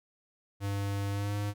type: tone with pitch glide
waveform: square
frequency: 100 to 102.63 Hz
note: G2 to G#2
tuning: +35 to -20 cents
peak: -31 dBFS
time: 0.6-1.54 s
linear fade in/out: 50 ms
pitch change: +45 cents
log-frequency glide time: 1.11-1.35 s
effects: none